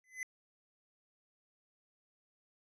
square tone with exponential growth, 2027 Hz, B6, 45 cents sharp, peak -35 dBFS, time 0.04-0.23 s, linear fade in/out 1 ms, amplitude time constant 40 ms, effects low-pass 10000 Hz 12 dB/octave

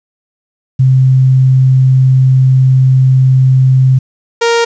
sine / sawtooth tone pair in turn, 130.81 / 466.2 Hz, C3 / A#4, 0 / 0 cents, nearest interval octave + minor seventh, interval 2200 cents, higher second, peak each -4 dBFS, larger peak neither, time 0.79-3.99 / 4.41-4.65 s, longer first, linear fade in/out 10 ms, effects resampled to 16000 Hz + 7-bit

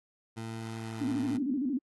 20% pulse tone with pitch glide, 112.8 to 111.57 Hz, A2 to A2, +44 to +25 cents, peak -32 dBFS, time 0.36-1.38 s, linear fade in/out 20 ms, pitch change -19 cents, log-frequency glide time 0.77-1.05 s
sine tone with vibrato, 269.4 Hz, C#4, 49 cents flat, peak -28 dBFS, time 1-1.79 s, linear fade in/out 20 ms, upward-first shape square, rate 13 Hz, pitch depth 130 cents each way
effects AAC 32 kbps

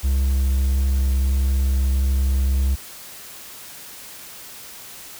triangle tone with vibrato, 66.6 Hz, C2, 31 cents sharp, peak -14 dBFS, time 0.03-2.76 s, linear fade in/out 20 ms, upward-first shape triangle, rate 1.6 Hz, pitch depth 9 cents each way, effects white hiss -39 dBFS RMS until 5.19 s

